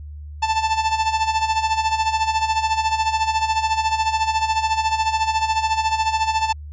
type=tone with tremolo; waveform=45% pulse; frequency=882 Hz; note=A5; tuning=4 cents sharp; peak=-15 dBFS; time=0.42-6.53 s; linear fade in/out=10 ms; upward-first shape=sine; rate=14 Hz; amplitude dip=70%; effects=added 74 Hz sine -32 dBFS peak until 6.72 s + resampled to 16000 Hz